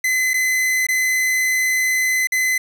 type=tone with dropouts; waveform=45% pulse; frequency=2032 Hz; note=B6; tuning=49 cents sharp; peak=-16 dBFS; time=0.04-2.58 s; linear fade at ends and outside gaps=5 ms; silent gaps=0.335-0.34 / 0.868-0.886 / 2.272-2.32 s; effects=none